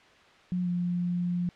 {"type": "tone with pitch glide", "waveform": "sine", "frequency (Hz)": [180, 176.3], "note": ["F#3", "F3"], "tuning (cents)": [-47, 17], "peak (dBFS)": -26, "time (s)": [0.52, 1.49], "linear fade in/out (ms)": 0, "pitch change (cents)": -36, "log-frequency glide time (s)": [0.63, 0.68], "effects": ["white hiss -56 dBFS RMS until 1.55 s", "low-pass 3000 Hz 12 dB/octave"]}